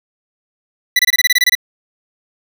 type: tone bursts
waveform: 25% pulse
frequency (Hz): 1975.5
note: B6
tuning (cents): 0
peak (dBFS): -5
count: 11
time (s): 0.96-1.552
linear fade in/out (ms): 5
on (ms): 32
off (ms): 24
effects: none